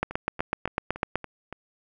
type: two click trains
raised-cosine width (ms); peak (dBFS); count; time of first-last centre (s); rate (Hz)
0.5; -9 / -21; 10 / 6; 0.03-1.156 / 0.11-1.526; 7.99 / 3.53
effects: none